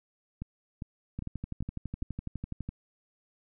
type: two click trains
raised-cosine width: 5 ms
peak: -23 / -24 dBFS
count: 19 / 5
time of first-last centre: 1.19-2.69 / 0.42-2.026 s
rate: 12 / 2.49 Hz
effects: none